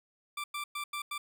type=tone bursts at uneven times; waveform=20% pulse; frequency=1174.7 Hz; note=D6; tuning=in tune; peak=-30 dBFS; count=5; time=0.37-0.44 / 0.54-0.64 / 0.75-0.84 / 0.93-1.02 / 1.11-1.18 s; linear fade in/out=5 ms; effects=none